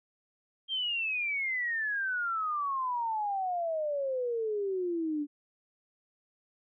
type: exponential sweep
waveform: sine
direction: down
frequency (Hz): 3204 to 286.5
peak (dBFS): -29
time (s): 0.68-5.27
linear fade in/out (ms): 50
effects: none